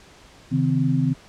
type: tone cluster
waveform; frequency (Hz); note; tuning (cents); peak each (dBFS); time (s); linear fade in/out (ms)
sine; 135.8 / 158.6 / 257.2; C#3 / D#3 / C4; -35 / +33 / -30; -22; 0.51-1.14; 20
effects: pink hiss -49 dBFS RMS until 1.28 s + low-pass 7000 Hz 12 dB/octave